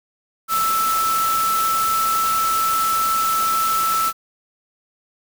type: tone in noise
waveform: sine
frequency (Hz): 1318.5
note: E6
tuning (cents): 0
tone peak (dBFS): -17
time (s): 0.48-4.13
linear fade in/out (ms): 50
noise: white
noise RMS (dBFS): -26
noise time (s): 0.48-4.13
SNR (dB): +6
effects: none